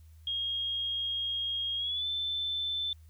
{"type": "tone with pitch glide", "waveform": "sine", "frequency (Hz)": [3258, 3532], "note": ["G#7", "A7"], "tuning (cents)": [-34, 6], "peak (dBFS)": -30, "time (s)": [0.27, 2.93], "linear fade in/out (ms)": 2, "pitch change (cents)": 140, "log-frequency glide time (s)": [1.77, 2.07], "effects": ["added 79 Hz sine -51 dBFS peak until 3.09 s", "white hiss -70 dBFS RMS until 3.09 s"]}